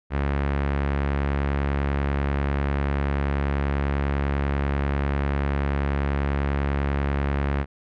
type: tone with low-pass filter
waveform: sawtooth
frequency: 70.2 Hz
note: C#2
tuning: 22 cents sharp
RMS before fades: -24 dBFS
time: 0.1-7.66 s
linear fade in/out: 50 ms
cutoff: 2000 Hz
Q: 1.4
effects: none